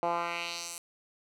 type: tone with band-pass filter sweep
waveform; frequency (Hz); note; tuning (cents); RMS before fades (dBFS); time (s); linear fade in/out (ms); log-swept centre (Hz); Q
10% pulse; 171.1; F3; -35; -34; 0.03-0.78; 0; 700 to 9800; 1.7
effects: none